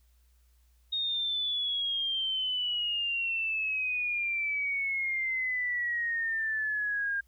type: exponential sweep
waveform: sine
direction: down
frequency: 3729 to 1605 Hz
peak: -28 dBFS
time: 0.92-7.21 s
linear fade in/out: 10 ms
effects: added 60 Hz sine -61 dBFS peak until 7.27 s + white hiss -73 dBFS RMS until 7.27 s